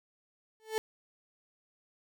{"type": "tone with exponential growth", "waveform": "35% pulse", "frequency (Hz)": 438.6, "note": "A4", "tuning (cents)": -6, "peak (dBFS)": -24, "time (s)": [0.6, 0.78], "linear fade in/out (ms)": 0, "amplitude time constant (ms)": 37, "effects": []}